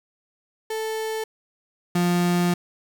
35% pulse tone pair in turn, 440 / 175.83 Hz, A4 / F3, 0 / +12 cents, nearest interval octave + major third, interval 1588 cents, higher first, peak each -24 / -17 dBFS, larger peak second, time 0.7-1.24 / 1.95-2.54 s, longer second, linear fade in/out 5 ms, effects 8-bit

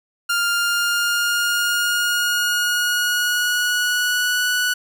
sawtooth tone with pitch glide, 1401 to 1476.6 Hz, F6 to F#6, +5 to -4 cents, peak -14 dBFS, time 0.29-4.74 s, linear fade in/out 10 ms, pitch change +91 cents, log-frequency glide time 0.51-4.49 s, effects none

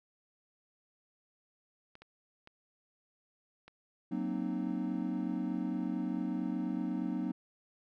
clicks, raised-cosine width 0.3 ms, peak -36 dBFS, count 4, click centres 1.954 / 2.02 / 2.474 / 3.68 s
triangle chord, C half-diminished seventh, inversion second, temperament equal with one note detuned, 185 / 233.1 / 261.6 / 306.3 Hz, Gb3 / Bb3 / C4 / Eb4, 0 / 0 / 0 / -27 cents, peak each -36 dBFS, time 4.11-7.32 s, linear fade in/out 10 ms
effects none

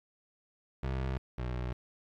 25% pulse tone pair in turn, 65.41 / 61.74 Hz, C2 / B1, 0 / 0 cents, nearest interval minor second, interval 100 cents, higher first, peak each -28 / -30 dBFS, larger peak first, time 0.83-1.18 / 1.38-1.73 s, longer neither, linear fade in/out 5 ms, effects low-pass 3000 Hz 12 dB/octave + 11-bit

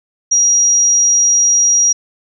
sine tone, 5730 Hz, F8, 44 cents sharp, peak -8 dBFS, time 0.31-1.93 s, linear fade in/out 10 ms, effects none

